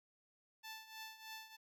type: tone with tremolo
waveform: 10% pulse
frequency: 880 Hz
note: A5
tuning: in tune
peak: -38 dBFS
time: 0.63-1.57 s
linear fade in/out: 20 ms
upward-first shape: triangle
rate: 3.2 Hz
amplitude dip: 80%
effects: none